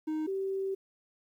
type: tone pair in turn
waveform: triangle / sine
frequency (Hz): 311.1 / 386.7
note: D#4 / G4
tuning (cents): 0 / -24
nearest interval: major third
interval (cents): 376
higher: second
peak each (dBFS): -28 / -30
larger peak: first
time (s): 0.07-0.27 / 0.27-0.75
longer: second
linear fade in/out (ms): 10
effects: 11-bit